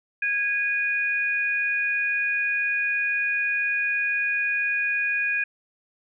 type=tone pair together; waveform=sine; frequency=1647 / 2463 Hz; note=G#6 / D#7; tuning=-15 / -18 cents; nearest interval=perfect fifth; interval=697 cents; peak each=-25 / -24 dBFS; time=0.22-5.44 s; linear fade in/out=5 ms; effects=none